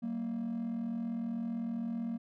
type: tone pair together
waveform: triangle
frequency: 190.92 / 233.1 Hz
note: G3 / A#3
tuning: -45 / 0 cents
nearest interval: minor third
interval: 345 cents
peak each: -37 / -31 dBFS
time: 0.02-2.18 s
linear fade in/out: 20 ms
effects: tanh soft clip ceiling -29 dBFS